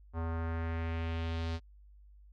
square tone with low-pass filter sweep, 82.41 Hz, E2, in tune, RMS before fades -35 dBFS, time 0.13-1.6 s, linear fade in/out 50 ms, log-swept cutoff 1100 to 4600 Hz, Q 1.8, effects added 50 Hz sine -54 dBFS peak until 2.32 s

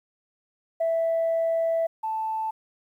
sine tone pair in turn, 659.3 / 880.1 Hz, E5 / A5, 0 / 0 cents, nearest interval perfect fourth, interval 500 cents, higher second, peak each -20 / -25 dBFS, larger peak first, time 0.8-1.87 / 2.03-2.51 s, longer first, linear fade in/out 10 ms, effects tanh soft clip ceiling -18 dBFS + 10-bit

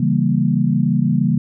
sine chord, C# diminished seventh, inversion none, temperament equal, 138.59 / 164.81 / 196 / 233.1 Hz, C#3 / E3 / G3 / Bb3, 0 / 0 / 0 / 0 cents, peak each -19 dBFS, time 0-1.38 s, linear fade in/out 5 ms, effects none

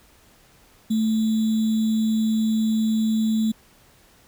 sine tone with sample-and-hold, 220 Hz, A3, in tune, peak -18 dBFS, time 0.9-3.52 s, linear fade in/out 10 ms, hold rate 3675 Hz, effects pink hiss -55 dBFS RMS until 4.27 s

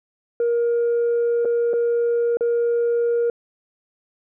sine tone with dropouts, 471.5 Hz, A#4, 20 cents sharp, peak -15 dBFS, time 0.4-3.3 s, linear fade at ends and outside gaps 2 ms, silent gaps 1.449-1.454 / 1.733-1.737 / 2.371-2.408 s, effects tanh soft clip ceiling -15 dBFS

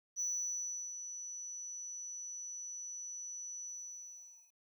sine tone with ADSR envelope, 5940 Hz, F#8, 6 cents sharp, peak -32 dBFS, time 0.16-4.53 s, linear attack 41 ms, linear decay 720 ms, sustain -10 dB, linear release 860 ms, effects tanh soft clip ceiling -30 dBFS + 12-bit

